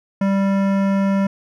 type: tone with hard clipping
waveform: sine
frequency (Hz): 196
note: G3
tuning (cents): 0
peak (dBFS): -17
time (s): 0.21-1.27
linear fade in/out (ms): 5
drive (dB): 16
effects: none